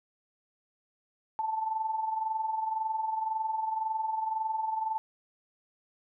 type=tone with amplitude modulation; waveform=sine; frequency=880 Hz; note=A5; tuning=in tune; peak=-26 dBFS; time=1.39-4.98 s; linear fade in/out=0 ms; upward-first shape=sine; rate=21.9 Hz; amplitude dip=60%; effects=none